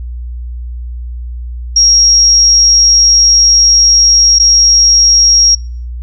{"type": "tone with dropouts", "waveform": "sine", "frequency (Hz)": 5600, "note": "F8", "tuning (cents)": 4, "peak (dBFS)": -4, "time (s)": [1.76, 5.55], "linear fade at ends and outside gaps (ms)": 5, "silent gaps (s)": [4.387, 4.397], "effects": ["noise-tail reverb RT60 0.4 s tail -23 dB re dry", "added 60 Hz sine -19 dBFS peak until 6.02 s"]}